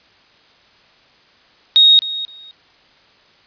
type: tone with echo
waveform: sine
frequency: 3747 Hz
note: A#7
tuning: 8 cents sharp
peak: -6 dBFS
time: 1.76-1.99 s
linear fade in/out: 0 ms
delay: 260 ms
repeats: 2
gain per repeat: -15 dB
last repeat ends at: 2.51 s
effects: white hiss -51 dBFS RMS until 3.46 s + resampled to 11025 Hz